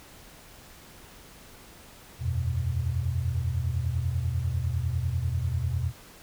sine chord, E suspended second, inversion none, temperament equal, 82.41 / 92.5 / 123.47 Hz, E2 / F#2 / B2, 0 / 0 / 0 cents, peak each -29 / -31 / -29 dBFS, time 2.19-5.93 s, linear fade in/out 50 ms, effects pink hiss -50 dBFS RMS until 6.22 s

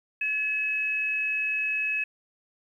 sine tone pair together, 1712.1 / 2570 Hz, A6 / E7, -48 / -45 cents, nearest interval perfect fifth, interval 703 cents, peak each -35 / -25 dBFS, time 0.21-2.04 s, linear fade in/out 5 ms, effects 10-bit

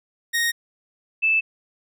sawtooth / sine tone pair in turn, 1864.7 / 2632 Hz, A#6 / E7, 0 / -3 cents, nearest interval tritone, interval 597 cents, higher second, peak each -16 dBFS, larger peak neither, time 0.33-0.52 / 1.22-1.41 s, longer neither, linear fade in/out 20 ms, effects none

